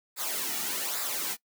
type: noise with flanger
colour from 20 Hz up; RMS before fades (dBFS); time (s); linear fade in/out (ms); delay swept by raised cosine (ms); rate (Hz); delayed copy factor
white; -32; 0.16-1.37; 50; 0.33 to 1.93; 1.2; -0.65
effects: noise-tail reverb RT60 0.1 s tail -21 dB re dry + high-pass 200 Hz 12 dB/octave